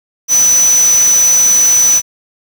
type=tone in noise; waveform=sine; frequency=5980 Hz; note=F#8; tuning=17 cents sharp; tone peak=-6 dBFS; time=0.28-2.02 s; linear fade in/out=50 ms; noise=white; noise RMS=-20 dBFS; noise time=0.28-2.02 s; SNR=+11 dB; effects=none